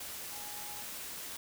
sine tone in noise, 830.6 Hz, G#5, in tune, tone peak -50 dBFS, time 0.32-0.83 s, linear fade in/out 5 ms, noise white, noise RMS -43 dBFS, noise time 0-1.37 s, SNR -10 dB, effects none

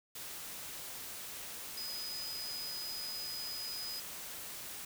sine tone in noise, 4988 Hz, D#8, 3 cents sharp, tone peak -40 dBFS, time 1.77-4 s, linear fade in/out 5 ms, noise white, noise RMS -45 dBFS, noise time 0.15-4.85 s, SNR +2 dB, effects none

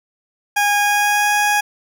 20% pulse tone with pitch glide, 820 to 829 Hz, G#5 to G#5, -22 to -3 cents, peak -9 dBFS, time 0.56-1.61 s, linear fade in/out 10 ms, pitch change +19 cents, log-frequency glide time 0.79-1.3 s, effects none

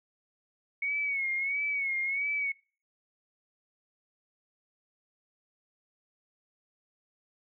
sine tone with vibrato, 2213 Hz, C#7, 3 cents flat, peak -28 dBFS, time 0.82-2.52 s, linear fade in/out 5 ms, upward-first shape sine, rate 1.5 Hz, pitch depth 73 cents each way, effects noise-tail reverb RT60 0.4 s tail -25 dB re dry

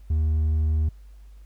sine tone with hard clipping, 77.78 Hz, D#2, in tune, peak -20 dBFS, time 0.1-0.89 s, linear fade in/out 5 ms, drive 2 dB, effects added 50 Hz sine -43 dBFS peak until 1.45 s + pink hiss -65 dBFS RMS until 1.45 s

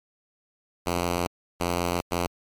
5% pulse tone bursts at uneven times, 87.31 Hz, F2, in tune, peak -13 dBFS, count 3, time 0.86-1.27 / 1.6-2.01 / 2.11-2.27 s, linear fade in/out 5 ms, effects MP3 96 kbps

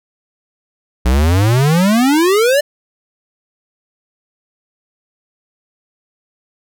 square exponential sweep, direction up, 58.8 to 600 Hz, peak -10 dBFS, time 1.05-2.61 s, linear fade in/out 10 ms, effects none

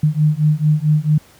sine beating tone pair, 150 / 154.5 Hz, D3 / D#3, +37 / -12 cents, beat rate 4.5 Hz, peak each -15 dBFS, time 0.03-1.18 s, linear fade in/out 5 ms, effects pink hiss -48 dBFS RMS until 1.39 s + high-pass 60 Hz 12 dB/octave

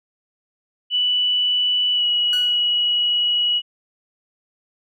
sine tone with pitch glide, 2966 to 2918 Hz, F#7 to F#7, +4 to -25 cents, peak -16 dBFS, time 0.9-3.62 s, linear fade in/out 50 ms, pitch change -29 cents, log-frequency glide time 1.93-2.05 s
sawtooth tone with exponential decay, 1480 Hz, F#6, in tune, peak -23 dBFS, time 2.33-2.69 s, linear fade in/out 1 ms, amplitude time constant 77 ms
effects none

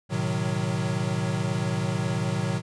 square chord, A diminished seventh, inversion none, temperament equal with one note detuned, 110 / 128.27 / 155.56 / 185 Hz, A2 / C3 / Eb3 / Gb3, 0 / -34 / 0 / 0 cents, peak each -31 dBFS, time 0.09-2.62 s, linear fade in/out 50 ms, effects resampled to 22050 Hz

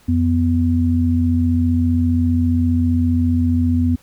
sine tone pair together, 87.7 / 248.1 Hz, F2 / B3, +8 / +8 cents, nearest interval octave + tritone, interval 1800 cents, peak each -16 dBFS, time 0.08-3.96 s, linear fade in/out 10 ms, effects pink hiss -52 dBFS RMS until 4.02 s

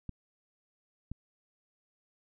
clicks, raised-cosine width 5 ms, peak -26 dBFS, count 2, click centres 0.093 / 1.116 s, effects none

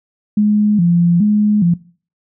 sine tone with vibrato, 190 Hz, F#3, 46 cents sharp, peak -9 dBFS, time 0.37-1.74 s, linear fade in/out 5 ms, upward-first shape square, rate 1.2 Hz, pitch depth 170 cents each way, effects noise-tail reverb RT60 0.4 s tail -19 dB re dry

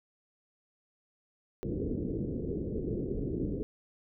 white low-pass noise, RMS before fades -34 dBFS, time 1.63-3.63 s, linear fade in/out 0 ms, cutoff 440 Hz, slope 48 dB/octave, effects none

